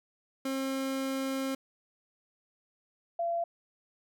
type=tone pair in turn; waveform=30% pulse / sine; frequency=267.8 / 681.3 Hz; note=C4 / F5; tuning=+40 / -43 cents; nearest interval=octave + major third; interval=1617 cents; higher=second; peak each=-28 dBFS; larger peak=neither; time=0.45-1.55 / 3.19-3.44 s; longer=first; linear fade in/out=5 ms; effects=none